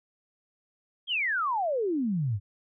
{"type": "exponential sweep", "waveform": "sine", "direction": "down", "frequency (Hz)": [3322, 92.5], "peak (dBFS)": -25, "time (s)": [1.07, 2.4], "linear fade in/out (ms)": 50, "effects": []}